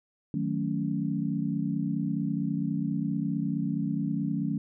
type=chord; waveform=sine; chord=D# half-diminished seventh; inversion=none; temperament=equal with one note detuned; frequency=155.56 / 185 / 220 / 279.1 Hz; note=D#3 / F#3 / A3 / C#4; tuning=0 / 0 / 0 / +12 cents; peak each=-32 dBFS; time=0.34-4.58 s; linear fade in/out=2 ms; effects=none